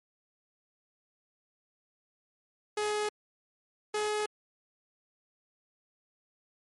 sawtooth tone pair in turn, 420.7 / 422.5 Hz, G#4 / G#4, +22 / +30 cents, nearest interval unison, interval 8 cents, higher second, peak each -25 / -25 dBFS, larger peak neither, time 2.77-3.09 / 3.94-4.26 s, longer neither, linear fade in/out 5 ms, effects MP3 48 kbps

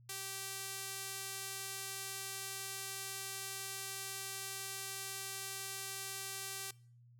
sawtooth tone with band-pass filter, 389 Hz, G4, 13 cents flat, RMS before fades -44 dBFS, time 0.09-6.71 s, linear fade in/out 5 ms, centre 9700 Hz, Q 0.7, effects noise-tail reverb RT60 0.5 s tail -23 dB re dry + added 120 Hz sine -59 dBFS peak until 7.19 s

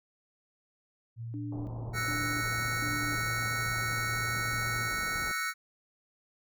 sine tone, 115.5 Hz, A#2, 16 cents flat, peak -36 dBFS, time 1.16-4.92 s, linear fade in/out 50 ms
sine tone bursts, 293.7 Hz, D4, in tune, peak -37 dBFS, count 3, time 1.34-3.15 s, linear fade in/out 0 ms, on 330 ms, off 410 ms
pink low-pass noise, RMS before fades -43 dBFS, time 1.52-5.32 s, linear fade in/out 5 ms, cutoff 980 Hz, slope 48 dB/octave
square chord, F# dominant seventh, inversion third, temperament equal, 1318.5 / 1480 / 1864.7 / 2217 Hz, E6 / F#6 / A#6 / C#7, 0 / 0 / 0 / 0 cents, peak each -37 / -36 / -39 / -37 dBFS, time 1.93-5.54 s, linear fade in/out 50 ms
effects none

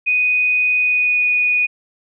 sine tone with pitch glide, 2489 to 2470 Hz, D#7 to D#7, 0 to -13 cents, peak -13 dBFS, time 0.06-1.67 s, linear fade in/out 20 ms, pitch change -13 cents, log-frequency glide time 0.78-1.26 s, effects none

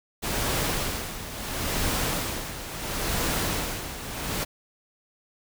pink noise with tremolo, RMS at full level -26 dBFS, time 0.22-4.45 s, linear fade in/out 20 ms, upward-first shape sine, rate 0.73 Hz, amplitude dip 70%, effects none

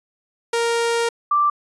sawtooth / sine tone pair in turn, 466.2 / 1174.8 Hz, A#4 / D6, 0 / 0 cents, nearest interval octave + major third, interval 1600 cents, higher second, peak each -14 dBFS, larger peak neither, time 0.53-1.09 / 1.31-1.5 s, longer first, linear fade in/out 5 ms, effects resampled to 24000 Hz

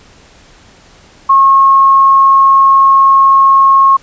sine tone, 1086 Hz, C#6, 36 cents flat, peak -3 dBFS, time 1.29-3.97 s, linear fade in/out 10 ms, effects pink hiss -42 dBFS RMS until 4.02 s + resampled to 16000 Hz

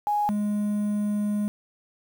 sine / triangle tone pair in turn, 830.6 / 207.7 Hz, G#5 / G#3, 0 / 0 cents, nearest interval 2 octaves, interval 2400 cents, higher first, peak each -21 dBFS, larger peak neither, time 0.07-0.29 / 0.29-1.48 s, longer second, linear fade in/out 0 ms, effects 8-bit

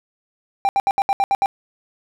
triangle tone bursts, 791 Hz, G5, 15 cents sharp, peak -12 dBFS, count 8, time 0.65-1.459 s, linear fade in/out 0 ms, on 39 ms, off 71 ms, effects none

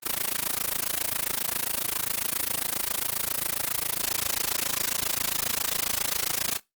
white noise with amplitude modulation, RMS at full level -24 dBFS, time 0.02-6.6 s, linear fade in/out 50 ms, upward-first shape sine, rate 27.4 Hz, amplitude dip 95%, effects noise-tail reverb RT60 0.2 s tail -21 dB re dry + Opus 32 kbps

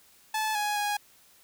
sawtooth tone with pitch steps, 867 / 833 / 826 Hz, A5 / G#5 / G#5, -26 / +5 / -10 cents, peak -23 dBFS, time 0.34-0.97 s, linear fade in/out 5 ms, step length 210 ms, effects white hiss -59 dBFS RMS until 1.43 s

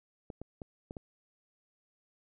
clicks, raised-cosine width 2 ms, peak -28 dBFS, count 5, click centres 0.302 / 0.416 / 0.618 / 0.909 / 0.968 s, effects none

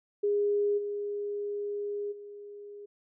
sine tone with level steps, 410 Hz, G#4, 22 cents flat, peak -24 / -31 / -42 dBFS, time 0.23-2.86 s, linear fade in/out 10 ms, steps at 0.77 / 2.11 s, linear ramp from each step 20 ms, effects none

